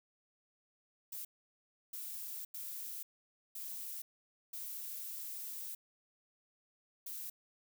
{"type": "noise bursts at uneven times", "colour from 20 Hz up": "violet", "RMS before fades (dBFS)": -44, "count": 6, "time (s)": [[1.12, 1.25], [1.93, 2.45], [2.54, 3.03], [3.55, 4.02], [4.53, 5.75], [7.06, 7.3]], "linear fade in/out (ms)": 5, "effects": []}